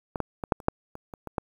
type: clicks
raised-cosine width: 1 ms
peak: -16 / -12 / -17 / -6 / -29 / -6 / -25 / -25 / -22 / -12 dBFS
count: 10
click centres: 0.158 / 0.203 / 0.438 / 0.522 / 0.602 / 0.684 / 0.954 / 1.138 / 1.273 / 1.382 s
effects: 8-bit